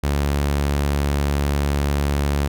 sawtooth tone, 71.4 Hz, D2, 48 cents flat, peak -14 dBFS, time 0.03-2.48 s, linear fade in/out 10 ms, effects none

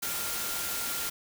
sine tone in noise, 1395 Hz, F6, 2 cents flat, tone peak -42 dBFS, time 0.02-1.1 s, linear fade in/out 10 ms, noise white, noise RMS -33 dBFS, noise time 0.02-1.1 s, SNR -12 dB, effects none

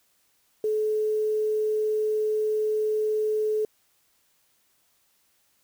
sine tone with quantisation, 429.6 Hz, A4, 41 cents flat, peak -22 dBFS, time 0.64-3.65 s, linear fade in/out 2 ms, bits 8, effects white hiss -67 dBFS RMS until 5.63 s

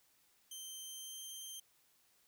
15% pulse tone with pitch glide, 3121 to 3146 Hz, G7 to G7, -8 to +6 cents, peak -39 dBFS, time 0.51-1.6 s, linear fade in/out 5 ms, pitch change +14 cents, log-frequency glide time 0.84-1.22 s, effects white hiss -72 dBFS RMS until 2.27 s

